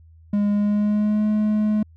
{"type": "tone with pitch glide", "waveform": "triangle", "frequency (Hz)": [205.1, 212.6], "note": ["G#3", "G#3"], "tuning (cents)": [-21, 41], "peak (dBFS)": -15, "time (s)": [0.33, 1.83], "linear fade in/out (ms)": 5, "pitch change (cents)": 62, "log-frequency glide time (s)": [0.5, 1.26], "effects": ["added 81 Hz sine -46 dBFS peak until 1.96 s"]}